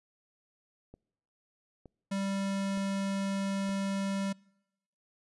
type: click train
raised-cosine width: 2 ms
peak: -36 dBFS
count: 4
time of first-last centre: 0.94-3.692 s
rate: 1.09 Hz
type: tone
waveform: square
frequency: 196 Hz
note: G3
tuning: in tune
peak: -31 dBFS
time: 2.11-4.33 s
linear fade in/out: 10 ms
effects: noise-tail reverb RT60 0.9 s tail -26 dB re dry + resampled to 24000 Hz